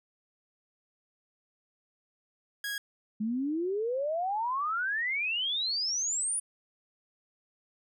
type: tone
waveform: sawtooth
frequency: 1649 Hz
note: G#6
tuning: 13 cents flat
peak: -29 dBFS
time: 2.64-2.78 s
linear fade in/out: 2 ms
type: exponential sweep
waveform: sine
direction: up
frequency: 207.7 to 9980 Hz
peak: -28 dBFS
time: 3.2-6.4 s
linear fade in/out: 10 ms
effects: none